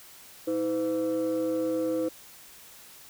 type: tone pair together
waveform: sine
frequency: 320 / 508 Hz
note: D#4 / B4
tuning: +49 / +49 cents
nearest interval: minor sixth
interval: 800 cents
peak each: -26 dBFS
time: 0.47-2.09 s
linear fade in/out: 10 ms
effects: tanh soft clip ceiling -22 dBFS + white hiss -50 dBFS RMS until 3.09 s